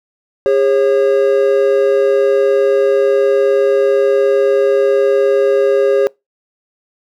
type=tone pair together; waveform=triangle; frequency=406 / 544.9 Hz; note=G#4 / C#5; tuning=-39 / -30 cents; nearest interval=perfect fourth; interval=509 cents; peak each=-10 dBFS; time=0.46-6.07 s; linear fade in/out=0 ms; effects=noise-tail reverb RT60 0.2 s tail -25 dB re dry